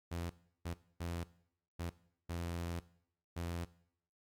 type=tone bursts at uneven times; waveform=sawtooth; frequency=85.5 Hz; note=F2; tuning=36 cents flat; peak=-34 dBFS; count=6; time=0.11-0.3 / 0.65-0.74 / 1-1.24 / 1.79-1.9 / 2.29-2.8 / 3.36-3.65 s; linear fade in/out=10 ms; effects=noise-tail reverb RT60 0.7 s tail -19 dB re dry + MP3 96 kbps